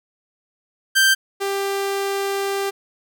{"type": "tone pair in turn", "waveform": "sawtooth", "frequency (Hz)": [1568, 395.1], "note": ["G6", "G4"], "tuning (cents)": [0, 14], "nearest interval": "2 octaves", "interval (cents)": 2386, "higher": "first", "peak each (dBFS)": [-9, -17], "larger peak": "first", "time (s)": [[0.95, 1.15], [1.4, 2.71]], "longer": "second", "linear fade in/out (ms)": 20, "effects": []}